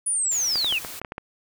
sine linear sweep, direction down, 9950 to 2404 Hz, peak -21 dBFS, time 0.06-0.79 s, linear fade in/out 10 ms
white noise, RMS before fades -37 dBFS, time 0.31-1 s, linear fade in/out 10 ms
clicks, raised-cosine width 0.5 ms, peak -17 dBFS, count 8, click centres 0.557 / 0.645 / 0.725 / 0.848 / 1.016 / 1.048 / 1.121 / 1.181 s
effects none

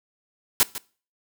white noise with echo, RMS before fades -17 dBFS, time 0.6-0.63 s, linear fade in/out 0 ms, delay 150 ms, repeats 1, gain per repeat -15 dB, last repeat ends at 0.78 s, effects noise-tail reverb RT60 0.4 s tail -21 dB re dry

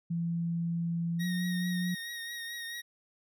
sine tone with pitch glide, 168.9 to 178.94 Hz, E3 to F3, +42 to +42 cents, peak -29 dBFS, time 0.1-1.95 s, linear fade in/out 10 ms, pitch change +100 cents, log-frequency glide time 1.19-1.26 s
25% pulse tone with vibrato, 1872 Hz, A#6, 7 cents sharp, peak -34 dBFS, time 1.19-2.82 s, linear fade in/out 20 ms, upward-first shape triangle, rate 4.6 Hz, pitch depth 34 cents each way
effects none

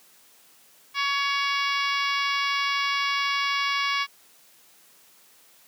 harmonic tone, 561 Hz, C#5, 21 cents sharp, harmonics 2 / 3 / 4 / 5 / 6 / 7 / 8 / 9 / 10, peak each -27 / -32 / -28 / -33 / -33 / -38 / -38 / -36 / -41 dBFS, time 0.94-4.07 s, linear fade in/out 50 ms, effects white hiss -56 dBFS RMS until 5.67 s + high-pass 150 Hz 12 dB/octave

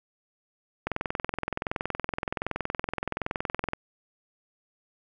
click train, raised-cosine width 0.5 ms, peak -13 dBFS, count 62, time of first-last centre 0.87-3.734 s, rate 21.3 Hz, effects none

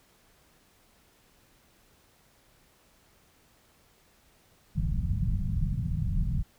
pink low-pass noise, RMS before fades -28 dBFS, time 4.75-6.43 s, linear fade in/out 20 ms, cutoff 190 Hz, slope 48 dB/octave, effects pink hiss -63 dBFS RMS until 6.58 s

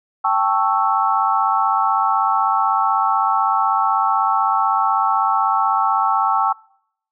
sine chord, A dominant seventh, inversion third, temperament equal, 784 / 880 / 1108.7 / 1318.5 Hz, G5 / A5 / C#6 / E6, 0 / 0 / 0 / 0 cents, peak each -20 dBFS, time 0.24-6.53 s, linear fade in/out 10 ms, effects noise-tail reverb RT60 0.7 s tail -25 dB re dry

